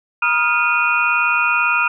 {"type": "tone cluster", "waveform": "sine", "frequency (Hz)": [958, 1246, 1404, 2467, 2700], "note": ["A#5", "D#6", "F6", "D#7", "E7"], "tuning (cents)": [47, 2, 9, -15, 41], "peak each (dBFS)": [-23, -22, -18, -18, -24], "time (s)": [0.22, 1.88], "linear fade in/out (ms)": 5, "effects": []}